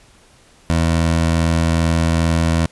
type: tone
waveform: 20% pulse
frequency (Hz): 82.41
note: E2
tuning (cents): 0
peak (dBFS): -9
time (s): 0.7-2.66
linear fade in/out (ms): 0
effects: pink hiss -50 dBFS RMS until 2.71 s + resampled to 24000 Hz